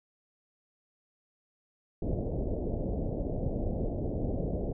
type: low-pass noise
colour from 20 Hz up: pink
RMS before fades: -32 dBFS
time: 2.02-4.73 s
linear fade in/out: 5 ms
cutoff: 650 Hz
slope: 48 dB/octave
effects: none